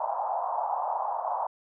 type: band-pass noise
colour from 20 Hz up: pink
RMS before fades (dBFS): -30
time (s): 0-1.47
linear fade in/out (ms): 5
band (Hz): 690 to 990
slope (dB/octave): 48
effects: none